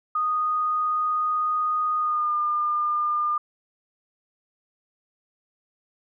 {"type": "tone with pitch glide", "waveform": "sine", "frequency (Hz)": [1238, 1204.8], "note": ["D#6", "D6"], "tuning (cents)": [-9, 44], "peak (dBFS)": -21, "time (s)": [0.15, 3.38], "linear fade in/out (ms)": 5, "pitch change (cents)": -47, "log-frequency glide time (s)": [1.97, 2.35], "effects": []}